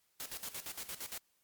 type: noise with tremolo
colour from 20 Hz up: white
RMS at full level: -42 dBFS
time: 0.2-1.18 s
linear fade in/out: 0 ms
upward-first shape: square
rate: 8.7 Hz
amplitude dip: 75%
effects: white hiss -75 dBFS RMS until 1.43 s + MP3 96 kbps